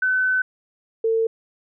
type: tone pair in turn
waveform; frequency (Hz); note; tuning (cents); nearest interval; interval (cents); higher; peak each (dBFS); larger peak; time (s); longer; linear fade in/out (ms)
sine; 1514 / 450.1; F#6 / A4; +39 / +39; octave + major sixth; 2100; first; -17; neither; 0.02-0.42 / 1.04-1.27; first; 5
effects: none